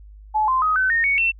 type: tone with pitch steps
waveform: sine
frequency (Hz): 859 / 1039.4 / 1257.6 / 1521.7 / 1841.3 / 2228 / 2696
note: A5 / C6 / D#6 / F#6 / A#6 / C#7 / E7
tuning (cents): -42 / -12 / +18 / +48 / -22 / +8 / +38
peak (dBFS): -16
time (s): 0.34-1.32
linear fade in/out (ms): 20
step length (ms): 140
effects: added 51 Hz sine -40 dBFS peak until 1.39 s

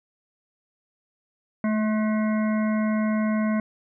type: harmonic tone with a mistuned harmonic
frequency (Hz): 214.6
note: A3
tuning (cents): -43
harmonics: 1 / 3 / 5 / 7 / 9 / 10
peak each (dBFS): -21 / -31 / -35 / -38 / -40 / -41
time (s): 1.64-3.6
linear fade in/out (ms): 2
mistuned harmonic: 1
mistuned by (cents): +17
effects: none

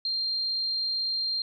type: tone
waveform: sine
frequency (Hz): 4186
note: C8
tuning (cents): 0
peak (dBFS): -26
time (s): 0.05-1.42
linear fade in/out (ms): 2
effects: none

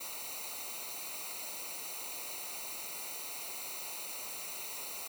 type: noise with comb filter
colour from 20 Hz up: white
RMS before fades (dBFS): -42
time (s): 0-5.08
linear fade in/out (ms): 10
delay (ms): 0.6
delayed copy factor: -0.85
effects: none

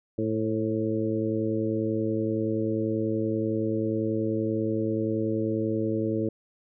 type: harmonic tone with a mistuned harmonic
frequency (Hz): 110.4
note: A2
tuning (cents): +6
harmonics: 1 / 2 / 3 / 4 / 5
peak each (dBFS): -32 / -31 / -28 / -31 / -34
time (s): 0.18-6.29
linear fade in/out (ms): 5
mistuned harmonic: 5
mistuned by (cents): -27
effects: none

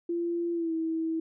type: tone with pitch glide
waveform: sine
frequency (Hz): 342.1 to 324.2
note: F4 to E4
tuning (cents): -36 to -29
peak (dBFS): -27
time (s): 0.09-1.2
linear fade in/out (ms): 5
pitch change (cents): -93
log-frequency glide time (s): 0.53-0.73
effects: none

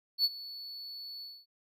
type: tone with ADSR envelope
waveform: triangle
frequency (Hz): 4435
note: C#8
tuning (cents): 0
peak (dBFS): -21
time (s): 0.18-1.46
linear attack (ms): 64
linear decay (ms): 39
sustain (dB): -19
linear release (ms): 240
effects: none

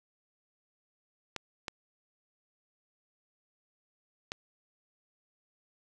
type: clicks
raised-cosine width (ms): 0.2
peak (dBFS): -18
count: 3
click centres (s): 1.363 / 1.682 / 4.319
effects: none

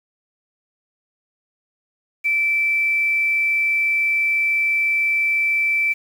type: tone with quantisation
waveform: sine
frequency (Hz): 2327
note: D7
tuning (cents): -17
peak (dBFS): -16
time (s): 2.24-5.94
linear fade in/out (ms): 20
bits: 7
effects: none

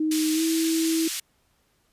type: tone with pitch glide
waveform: sine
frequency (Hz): 312.1 to 324.4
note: D#4 to E4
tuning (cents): +5 to -28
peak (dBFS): -21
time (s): 0-1.08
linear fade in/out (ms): 5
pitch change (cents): +67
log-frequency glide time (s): 0.33-0.42
type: band-pass noise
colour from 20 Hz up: white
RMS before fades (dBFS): -31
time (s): 0.11-1.2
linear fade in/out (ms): 5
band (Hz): 2500 to 9300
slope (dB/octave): 12
effects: pink hiss -67 dBFS RMS until 1.92 s + resampled to 32000 Hz

